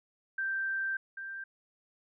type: tone pair in turn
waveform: sine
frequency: 1568 / 1576.8 Hz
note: G6 / G6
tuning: 0 / +10 cents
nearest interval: unison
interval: 10 cents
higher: second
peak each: -30 / -38 dBFS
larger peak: first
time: 0.38-0.97 / 1.17-1.44 s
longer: first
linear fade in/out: 5 ms
effects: none